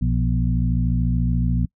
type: harmonic tone with a mistuned harmonic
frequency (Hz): 60.5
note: B1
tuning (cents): -35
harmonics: 1 / 2 / 3 / 4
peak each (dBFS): -21 / -22 / -24 / -27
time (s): 0.01-1.66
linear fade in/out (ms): 10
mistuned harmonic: 3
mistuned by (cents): -66
effects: noise-tail reverb RT60 0.1 s tail -26 dB re dry